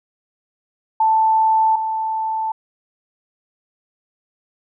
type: tone pair in turn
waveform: sine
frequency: 882 / 882 Hz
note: A5 / A5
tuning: +4 / +4 cents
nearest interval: unison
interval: 0 cents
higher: neither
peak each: -12 / -19 dBFS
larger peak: first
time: 1-1.76 / 1.76-2.52 s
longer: neither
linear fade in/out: 5 ms
effects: none